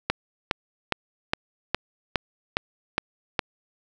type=click train; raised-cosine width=0.3 ms; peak=-5 dBFS; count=9; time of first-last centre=0.1-3.392 s; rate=2.43 Hz; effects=none